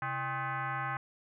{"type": "tone with frequency modulation", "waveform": "sine", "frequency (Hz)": 133.2, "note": "C3", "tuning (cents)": 31, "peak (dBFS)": -32, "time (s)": [0.02, 0.97], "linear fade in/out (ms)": 2, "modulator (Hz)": 466, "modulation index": 3.6, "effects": []}